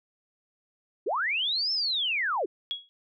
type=linear two-way sweep; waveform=sine; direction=up then down; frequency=311.1 to 5370 to 311.1 Hz; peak=-25 dBFS; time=1.06-2.46 s; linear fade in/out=10 ms; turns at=1.72 s
type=tone with exponential decay; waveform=sine; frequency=3329 Hz; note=G#7; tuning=3 cents sharp; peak=-25 dBFS; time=2.71-2.89 s; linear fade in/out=0 ms; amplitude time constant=39 ms
effects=none